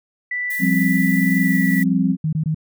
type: tone with pitch glide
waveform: sine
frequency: 1975.5 to 1955.1 Hz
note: B6 to B6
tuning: 0 to -18 cents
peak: -21 dBFS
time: 0.31-1.83 s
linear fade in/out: 5 ms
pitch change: -18 cents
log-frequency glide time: 1.39-1.56 s
type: noise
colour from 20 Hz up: violet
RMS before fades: -33 dBFS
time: 0.5-1.84 s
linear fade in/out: 5 ms
type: chord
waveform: sine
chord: F suspended second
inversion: none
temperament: just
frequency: 174.61 / 196.44 / 261.9 Hz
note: F3 / G3 / C4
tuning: 0 / +4 / +2 cents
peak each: -19 dBFS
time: 0.59-2.17 s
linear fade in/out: 50 ms
type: tone bursts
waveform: sine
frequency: 156.7 Hz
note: D#3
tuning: 13 cents sharp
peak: -17 dBFS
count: 3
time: 2.24-2.546 s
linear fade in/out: 5 ms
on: 88 ms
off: 21 ms
effects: none